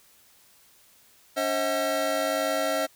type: tone cluster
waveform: square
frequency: 284.2 / 535 / 637 / 738 / 1350 Hz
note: C#4 / C5 / D#5 / F#5 / E6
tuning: +43 / +38 / +41 / -5 / +41 cents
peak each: -35 / -31 / -28 / -35 / -34 dBFS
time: 1.36-2.87 s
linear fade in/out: 20 ms
effects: white hiss -58 dBFS RMS until 2.95 s